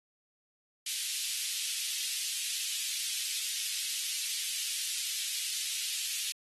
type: high-pass noise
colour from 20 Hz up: pink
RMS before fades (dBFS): -35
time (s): 0.86-6.32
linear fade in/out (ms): 5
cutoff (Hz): 2800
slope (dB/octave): 24
effects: AAC 32 kbps